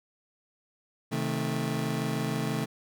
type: chord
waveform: 30% pulse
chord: A diminished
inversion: first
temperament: just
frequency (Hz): 132 / 158.4 / 220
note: C3 / Eb3 / A3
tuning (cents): +16 / +31 / 0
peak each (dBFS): -30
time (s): 1.11-2.66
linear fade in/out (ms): 20
effects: none